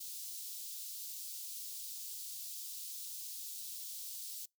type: high-pass noise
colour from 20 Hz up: white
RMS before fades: -45 dBFS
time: 0-4.46 s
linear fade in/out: 10 ms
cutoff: 3800 Hz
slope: 24 dB/octave
effects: noise-tail reverb RT60 0.2 s tail -26 dB re dry